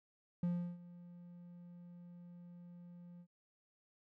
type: tone with ADSR envelope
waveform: triangle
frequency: 174.9 Hz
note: F3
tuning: 3 cents sharp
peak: -30 dBFS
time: 0.43-3.27 s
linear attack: 3 ms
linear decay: 340 ms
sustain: -20 dB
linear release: 68 ms
effects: none